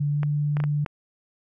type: tone with pitch glide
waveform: sine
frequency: 145.3 to 147.16 Hz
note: D3 to D3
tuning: -18 to +4 cents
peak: -21 dBFS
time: 0-0.85 s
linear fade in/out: 10 ms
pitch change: +22 cents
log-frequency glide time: 0.1-0.2 s
type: clicks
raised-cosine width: 0.5 ms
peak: -18 dBFS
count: 5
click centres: 0.232 / 0.569 / 0.602 / 0.639 / 0.862 s
effects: none